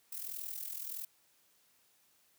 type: noise with amplitude modulation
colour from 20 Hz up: violet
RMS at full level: -39 dBFS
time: 0.12-1.05 s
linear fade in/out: 5 ms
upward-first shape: sine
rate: 41.5 Hz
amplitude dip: 70%
effects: white hiss -70 dBFS RMS until 2.38 s + high-pass 80 Hz 12 dB/octave